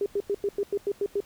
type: tone bursts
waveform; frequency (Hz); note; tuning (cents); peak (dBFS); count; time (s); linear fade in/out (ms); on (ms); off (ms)
sine; 403.6; G#4; -49; -23; 9; 0.01-1.204; 2; 50; 93
effects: pink hiss -55 dBFS RMS until 1.25 s